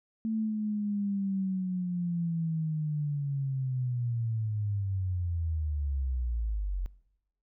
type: linear sweep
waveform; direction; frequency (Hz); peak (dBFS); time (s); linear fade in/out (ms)
sine; down; 223 to 44; -28; 0.25-6.86; 0
effects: noise-tail reverb RT60 0.9 s tail -22 dB re dry